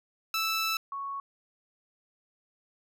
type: tone pair in turn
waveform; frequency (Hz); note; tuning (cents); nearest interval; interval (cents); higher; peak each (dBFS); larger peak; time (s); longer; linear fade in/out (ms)
15% pulse / sine; 1318.5 / 1108.7; E6 / C#6; 0 / 0; minor third; 300; first; -21 / -33; first; 0.34-0.77 / 0.92-1.2; first; 2
effects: none